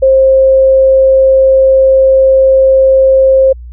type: tone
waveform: sine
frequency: 531 Hz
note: C5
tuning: 25 cents sharp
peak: -3 dBFS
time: 0.02-3.53 s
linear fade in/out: 10 ms
effects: added 60 Hz sine -25 dBFS peak until 3.72 s